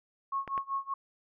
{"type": "tone with tremolo", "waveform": "sine", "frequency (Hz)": 1094, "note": "C#6", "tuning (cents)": -23, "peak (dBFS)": -28, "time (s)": [0.32, 0.94], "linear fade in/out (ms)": 5, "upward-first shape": "sine", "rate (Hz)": 5.2, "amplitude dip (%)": 95}
{"type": "clicks", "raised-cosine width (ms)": 0.5, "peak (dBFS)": -24, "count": 2, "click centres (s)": [0.477, 0.578]}
{"effects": []}